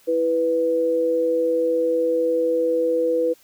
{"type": "tone pair together", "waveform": "sine", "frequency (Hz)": [329.6, 493.9], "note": ["E4", "B4"], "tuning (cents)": [0, 0], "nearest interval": "perfect fifth", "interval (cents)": 700, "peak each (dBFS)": [-25, -18], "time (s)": [0.07, 3.34], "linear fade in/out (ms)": 20, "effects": ["white hiss -55 dBFS RMS until 3.43 s"]}